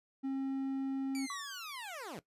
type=tone; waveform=triangle; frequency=269.3 Hz; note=C#4; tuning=50 cents flat; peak=-31 dBFS; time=0.23-1.27 s; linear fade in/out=20 ms
type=linear sweep; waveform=15% pulse; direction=down; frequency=2349 to 134.2 Hz; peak=-36 dBFS; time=1.15-2.19 s; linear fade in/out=0 ms
type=tone with exponential decay; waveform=triangle; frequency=1130 Hz; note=C#6; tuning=33 cents sharp; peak=-36 dBFS; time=1.3-1.95 s; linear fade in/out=1 ms; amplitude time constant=140 ms
effects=noise-tail reverb RT60 0.1 s tail -17 dB re dry + resampled to 32000 Hz